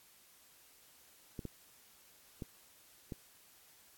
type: clicks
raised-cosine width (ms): 3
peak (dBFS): -28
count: 4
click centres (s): 1.392 / 1.453 / 2.422 / 3.122
effects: white hiss -63 dBFS RMS until 3.97 s + AAC 64 kbps